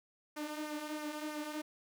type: tone with flanger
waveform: sawtooth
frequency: 302.1 Hz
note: D4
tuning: 49 cents sharp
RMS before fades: -41 dBFS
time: 0.36-1.62 s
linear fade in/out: 10 ms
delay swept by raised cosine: 0.24 to 3.84 ms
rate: 3.1 Hz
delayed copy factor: -0.55
effects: none